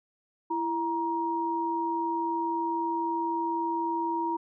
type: tone pair together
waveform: sine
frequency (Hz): 333.7 / 943.8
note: E4 / A#5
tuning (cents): +21 / +21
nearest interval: octave + tritone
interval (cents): 1800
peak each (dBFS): -31 / -28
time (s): 0.5-4.37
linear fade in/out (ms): 10
effects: none